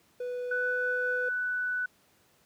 triangle tone with pitch glide, 493.9 to 497.9 Hz, B4 to B4, 0 to +14 cents, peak -30 dBFS, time 0.2-1.29 s, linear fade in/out 5 ms, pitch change +14 cents, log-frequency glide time 0.46-0.66 s
sine tone, 1489 Hz, F#6, 11 cents sharp, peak -28 dBFS, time 0.51-1.86 s, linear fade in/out 5 ms
effects pink hiss -65 dBFS RMS until 2.45 s + high-pass 100 Hz 12 dB/octave

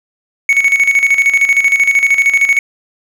triangle tone with tremolo, 2220 Hz, C#7, 2 cents sharp, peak -4 dBFS, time 0.49-2.59 s, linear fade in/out 2 ms, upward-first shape square, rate 13 Hz, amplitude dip 65%, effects 7-bit

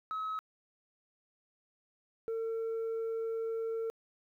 sine tone pair in turn, 1283 / 452 Hz, E6 / A4, -47 / +47 cents, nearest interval octave + tritone, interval 1806 cents, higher first, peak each -32 / -30 dBFS, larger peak second, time 0.11-0.39 / 2.28-3.9 s, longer second, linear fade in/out 0 ms, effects tanh soft clip ceiling -32 dBFS + 12-bit

